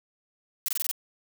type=noise bursts; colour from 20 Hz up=blue; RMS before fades=-28 dBFS; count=6; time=0.66-0.913 s; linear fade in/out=0 ms; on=23 ms; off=23 ms; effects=none